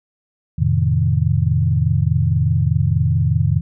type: chord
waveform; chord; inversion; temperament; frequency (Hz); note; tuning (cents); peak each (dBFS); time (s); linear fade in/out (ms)
sine; F dominant seventh; none; equal with one note detuned; 87.31 / 110.7 / 130.81 / 155.56; F2 / A2 / C3 / Eb3; 0 / +11 / 0 / 0; -19; 0.58-3.61; 10
effects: none